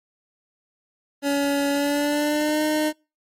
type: tone with pitch glide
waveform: 25% pulse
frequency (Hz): 282.5 to 306.3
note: C#4 to D#4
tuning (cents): +33 to -27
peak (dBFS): -16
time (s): 1.22-2.93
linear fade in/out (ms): 50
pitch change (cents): +140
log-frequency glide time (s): 1.7-2.62
effects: noise-tail reverb RT60 0.3 s tail -26 dB re dry + MP3 64 kbps